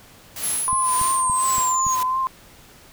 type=noise with tremolo; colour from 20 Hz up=white; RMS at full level=-29 dBFS; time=0.36-2.03 s; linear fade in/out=2 ms; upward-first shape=sine; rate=1.9 Hz; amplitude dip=95%
type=linear sweep; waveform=sine; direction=down; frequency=11150 to 6520 Hz; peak=-22 dBFS; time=0.42-1.96 s; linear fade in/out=20 ms
type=tone with vibrato; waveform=sine; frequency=1035 Hz; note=C6; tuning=19 cents flat; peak=-19 dBFS; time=0.68-2.27 s; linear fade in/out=0 ms; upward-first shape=triangle; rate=2.8 Hz; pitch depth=40 cents each way
type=click train; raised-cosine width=5 ms; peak=-21 dBFS; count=5; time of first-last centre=0.73-1.866 s; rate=3.52 Hz
effects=pink hiss -48 dBFS RMS until 2.92 s